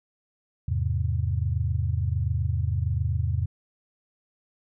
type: chord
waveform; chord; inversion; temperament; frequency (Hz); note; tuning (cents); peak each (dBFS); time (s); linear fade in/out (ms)
sine; E augmented; none; equal; 82.41 / 103.83 / 130.81; E2 / G#2 / B#2; 0 / 0 / 0; -26 / -27 / -29; 0.68-3.46; 5
effects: none